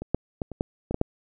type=clicks; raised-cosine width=2 ms; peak=-20 / -8 / -14 / -23 / -11 / -16 / -12 / -7 dBFS; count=8; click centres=0.02 / 0.146 / 0.418 / 0.517 / 0.609 / 0.91 / 0.944 / 1.014 s; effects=none